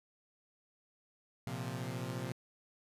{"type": "chord", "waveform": "sawtooth", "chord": "Bb suspended second", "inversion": "none", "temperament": "equal", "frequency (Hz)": [116.54, 130.81, 174.61], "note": ["Bb2", "C3", "F3"], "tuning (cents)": [0, 0, 0], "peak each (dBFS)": [-38, -37, -40], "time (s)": [1.47, 2.32], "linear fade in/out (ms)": 0, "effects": ["resampled to 32000 Hz"]}